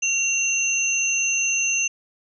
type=tone pair together; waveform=sine; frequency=2747 / 6228 Hz; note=F7 / G8; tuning=-29 / -12 cents; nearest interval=octave + major second; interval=1417 cents; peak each=-22 / -22 dBFS; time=0.02-1.88 s; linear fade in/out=10 ms; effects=none